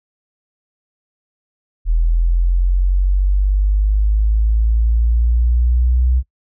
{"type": "linear sweep", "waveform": "sine", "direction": "up", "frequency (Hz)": [40.42, 63.1], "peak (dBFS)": -11, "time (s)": [1.85, 6.23], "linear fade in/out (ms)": 50, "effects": ["noise-tail reverb RT60 0.1 s tail -21 dB re dry"]}